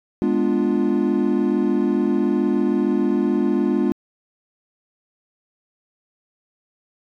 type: chord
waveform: triangle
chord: G# diminished seventh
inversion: none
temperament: equal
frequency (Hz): 207.7 / 246.9 / 293.7 / 349.2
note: G#3 / B3 / D4 / F4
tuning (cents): 0 / 0 / 0 / 0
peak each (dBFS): -20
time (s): 0.22-3.92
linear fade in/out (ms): 0
effects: tanh soft clip ceiling -6 dBFS